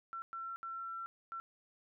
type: tone bursts at uneven times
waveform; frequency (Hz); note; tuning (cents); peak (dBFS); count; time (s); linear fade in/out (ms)
sine; 1351; E6; +42; -40; 4; 0.13-0.22 / 0.33-0.56 / 0.63-1.06 / 1.32-1.4; 0
effects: none